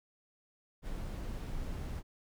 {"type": "noise", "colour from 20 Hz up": "brown", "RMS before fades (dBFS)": -39, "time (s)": [0.82, 2.03], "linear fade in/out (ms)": 50, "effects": []}